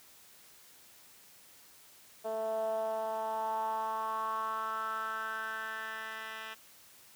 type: tone with band-pass filter sweep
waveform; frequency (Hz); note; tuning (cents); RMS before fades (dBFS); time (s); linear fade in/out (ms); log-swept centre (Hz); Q
10% pulse; 220.6; A3; +5; -36; 2.24-6.55; 20; 580 to 2200; 5
effects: white hiss -58 dBFS RMS until 7.15 s + high-pass 60 Hz 12 dB/octave